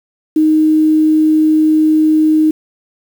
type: tone with quantisation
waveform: sine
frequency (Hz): 311.1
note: D#4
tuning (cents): 0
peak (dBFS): -7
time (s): 0.36-2.51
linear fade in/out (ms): 5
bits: 6
effects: none